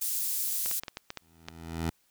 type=high-pass noise; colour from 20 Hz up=pink; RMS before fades=-31 dBFS; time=0.01-0.8 s; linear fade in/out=10 ms; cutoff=10000 Hz; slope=12 dB/octave
type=clicks; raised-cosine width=0.2 ms; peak=-19 dBFS; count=8; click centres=0.66 / 0.713 / 0.835 / 0.882 / 0.971 / 1.104 / 1.173 / 1.485 s
type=tone with exponential growth; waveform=15% pulse; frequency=82.41 Hz; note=E2; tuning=in tune; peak=-21 dBFS; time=1.21-1.9 s; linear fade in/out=5 ms; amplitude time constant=150 ms
effects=white hiss -69 dBFS RMS until 2.1 s